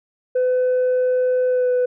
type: tone with pitch glide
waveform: sine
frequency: 505 to 498.3 Hz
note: B4 to B4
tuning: +39 to +15 cents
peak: -13 dBFS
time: 0.35-1.86 s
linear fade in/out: 10 ms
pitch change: -24 cents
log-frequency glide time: 1.48-1.71 s
effects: tanh soft clip ceiling -14 dBFS